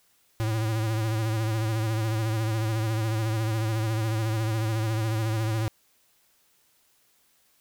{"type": "tone with vibrato", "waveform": "square", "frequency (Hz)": 110.5, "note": "A2", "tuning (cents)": 8, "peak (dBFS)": -25, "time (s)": [0.4, 5.68], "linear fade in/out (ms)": 0, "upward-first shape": "sine", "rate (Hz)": 14, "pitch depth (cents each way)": 51, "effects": ["white hiss -65 dBFS RMS until 7.6 s"]}